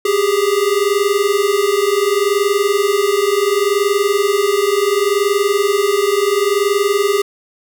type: tone pair together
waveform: square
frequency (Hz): 392 / 412.7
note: G4 / G#4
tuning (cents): 0 / -11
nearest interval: minor second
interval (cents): 89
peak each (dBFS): -17 / -16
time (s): 0.05-7.22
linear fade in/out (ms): 5
effects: none